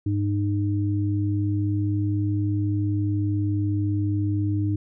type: tone pair together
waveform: sine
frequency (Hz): 102 / 305.7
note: G#2 / D#4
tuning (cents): -31 / -30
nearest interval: octave + perfect fifth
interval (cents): 1901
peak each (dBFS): -22 / -26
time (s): 0.06-4.76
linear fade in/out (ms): 5
effects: none